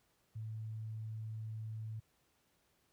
sine tone, 110 Hz, A2, in tune, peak -40 dBFS, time 0.35-2 s, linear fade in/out 10 ms, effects pink hiss -75 dBFS RMS until 2.92 s + high-pass 60 Hz 12 dB/octave

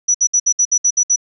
sine tone bursts, 5900 Hz, F#8, 6 cents flat, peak -10 dBFS, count 9, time 0.08-1.161 s, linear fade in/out 10 ms, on 65 ms, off 62 ms, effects none

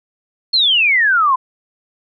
sine exponential sweep, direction down, 4355 to 1001 Hz, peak -10 dBFS, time 0.53-1.36 s, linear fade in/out 10 ms, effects none

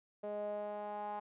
sawtooth tone with band-pass filter sweep, 207.7 Hz, G#3, in tune, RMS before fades -41 dBFS, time 0.23-1.2 s, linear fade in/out 10 ms, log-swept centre 560 to 870 Hz, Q 5.4, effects resampled to 8000 Hz

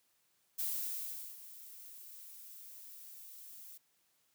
violet noise with ADSR envelope, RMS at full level -36 dBFS, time 0.58-3.78 s, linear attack 16 ms, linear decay 770 ms, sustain -16 dB, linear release 11 ms, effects white hiss -75 dBFS RMS until 4.34 s + high-pass 80 Hz 12 dB/octave

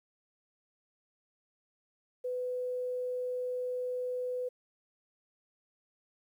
sine tone, 500 Hz, B4, 21 cents sharp, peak -32 dBFS, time 2.24-4.49 s, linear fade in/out 10 ms, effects 11-bit

